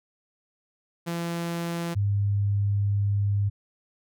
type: tone pair in turn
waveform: sawtooth / sine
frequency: 169.8 / 101.14 Hz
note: F3 / G#2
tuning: -48 / -45 cents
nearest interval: major sixth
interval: 897 cents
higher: first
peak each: -24 / -21 dBFS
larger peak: second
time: 1.06-1.95 / 1.95-3.5 s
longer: second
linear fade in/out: 20 ms
effects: none